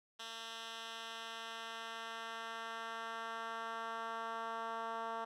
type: tone with band-pass filter sweep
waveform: 10% pulse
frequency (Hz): 227.1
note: A#3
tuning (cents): -45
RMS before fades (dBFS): -44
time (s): 0.19-5.25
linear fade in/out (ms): 10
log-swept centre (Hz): 3500 to 980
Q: 1.2
effects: none